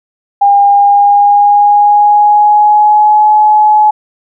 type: tone with pitch glide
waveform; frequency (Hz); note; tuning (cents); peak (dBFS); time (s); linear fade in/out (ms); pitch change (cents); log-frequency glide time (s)
sine; 806 to 849.5; G5 to G#5; +48 to +39; -3; 0.41-3.91; 10; +91; 0.64-3.31
effects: none